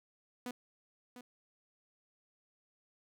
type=tone with echo; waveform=sawtooth; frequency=246.9 Hz; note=B3; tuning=in tune; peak=-35 dBFS; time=0.46-0.51 s; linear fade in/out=2 ms; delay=700 ms; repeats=1; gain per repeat=-10 dB; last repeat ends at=1.21 s; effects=none